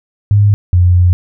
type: tone pair in turn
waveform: sine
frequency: 102.6 / 89.21 Hz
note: G#2 / F2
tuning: -21 / +37 cents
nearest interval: major second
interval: 242 cents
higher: first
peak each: -5 dBFS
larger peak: neither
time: 0.31-0.54 / 0.73-1.13 s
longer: second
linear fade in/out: 0 ms
effects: none

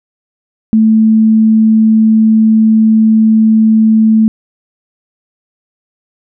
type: tone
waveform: sine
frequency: 220 Hz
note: A3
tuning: in tune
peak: -4 dBFS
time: 0.73-4.28 s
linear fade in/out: 0 ms
effects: none

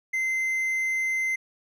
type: tone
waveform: triangle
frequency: 2071 Hz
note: C7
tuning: 18 cents flat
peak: -22 dBFS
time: 0.13-1.36 s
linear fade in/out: 10 ms
effects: none

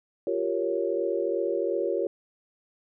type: chord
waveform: sine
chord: G half-diminished seventh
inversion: third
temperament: equal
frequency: 349.2 / 392 / 466.2 / 554.4 Hz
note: F4 / G4 / Bb4 / Db5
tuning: 0 / 0 / 0 / 0 cents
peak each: -30 dBFS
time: 0.27-2.07 s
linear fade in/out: 2 ms
effects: none

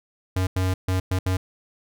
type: tone bursts at uneven times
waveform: square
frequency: 92.9 Hz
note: F#2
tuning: 7 cents sharp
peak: -21 dBFS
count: 5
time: 0.36-0.47 / 0.56-0.74 / 0.88-1 / 1.11-1.19 / 1.26-1.37 s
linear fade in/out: 5 ms
effects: none

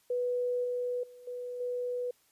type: tone with level steps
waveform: sine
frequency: 492.5 Hz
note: B4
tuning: 5 cents flat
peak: -28 / -30 / -49 / -36 / -31 dBFS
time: 0.1-2.11 s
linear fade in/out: 5 ms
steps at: 0.64 / 1.03 / 1.27 / 1.6 s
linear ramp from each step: 5 ms
effects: white hiss -68 dBFS RMS until 2.31 s + resampled to 32000 Hz

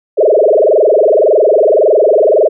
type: tone with frequency modulation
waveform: sine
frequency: 523.3 Hz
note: C5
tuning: in tune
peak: -5 dBFS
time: 0.17-2.49 s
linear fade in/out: 20 ms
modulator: 21.8 Hz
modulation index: 5.8
effects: none

